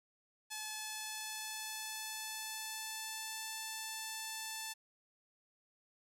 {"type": "tone with pitch glide", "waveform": "5% pulse", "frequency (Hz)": [862, 880.6], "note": ["A5", "A5"], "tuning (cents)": [-36, 1], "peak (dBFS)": -29, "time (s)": [0.5, 4.74], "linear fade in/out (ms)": 20, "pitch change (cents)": 37, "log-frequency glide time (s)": [0.66, 3.47], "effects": []}